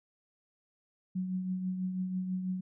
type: tone with tremolo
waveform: sine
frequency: 185 Hz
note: F#3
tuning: in tune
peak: -29 dBFS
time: 1.15-2.61 s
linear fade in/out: 10 ms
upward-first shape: triangle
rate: 6.1 Hz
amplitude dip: 50%
effects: none